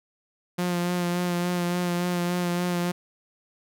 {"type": "tone with vibrato", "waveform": "sawtooth", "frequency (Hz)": 176.3, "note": "F3", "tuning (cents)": 17, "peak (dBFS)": -20, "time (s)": [0.58, 2.92], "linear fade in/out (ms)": 10, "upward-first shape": "sine", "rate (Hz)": 3.5, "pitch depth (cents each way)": 22, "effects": []}